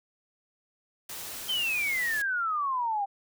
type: noise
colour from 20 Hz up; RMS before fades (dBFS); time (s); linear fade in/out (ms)
white; -39; 1.09-2.22; 5
type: exponential sweep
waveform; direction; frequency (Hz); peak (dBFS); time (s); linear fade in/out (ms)
sine; down; 3170 to 781; -26; 1.48-3.06; 20
effects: none